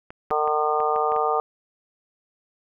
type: clicks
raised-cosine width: 0.5 ms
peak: -23 dBFS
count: 7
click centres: 0.105 / 0.305 / 0.476 / 0.803 / 0.961 / 1.12 / 1.163 s
type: harmonic tone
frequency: 151.8 Hz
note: D#3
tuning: 42 cents flat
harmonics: 3 / 4 / 5 / 6 / 7 / 8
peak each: -25 / -30 / -24 / -30 / -32 / -25 dBFS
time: 0.31-1.4 s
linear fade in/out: 0 ms
effects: none